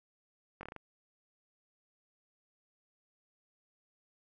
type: slowing click train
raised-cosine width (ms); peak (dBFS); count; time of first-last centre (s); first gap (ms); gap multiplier
0.5; -29; 6; 0.61-0.763; 21; 1.19
effects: none